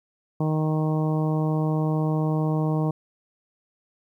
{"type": "harmonic tone", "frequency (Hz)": 155.56, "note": "D#3", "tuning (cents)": 0, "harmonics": [1, 2, 3, 4, 5, 6, 7], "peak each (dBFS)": [-22, -28, -32, -34, -36, -38, -39], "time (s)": [0.4, 2.91], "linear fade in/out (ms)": 5, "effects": ["10-bit"]}